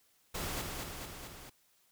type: noise with echo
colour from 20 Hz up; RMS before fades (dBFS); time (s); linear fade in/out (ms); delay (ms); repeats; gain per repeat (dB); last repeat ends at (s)
pink; -38; 0.34-0.62; 10; 220; 4; -3; 1.5
effects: white hiss -70 dBFS RMS until 1.91 s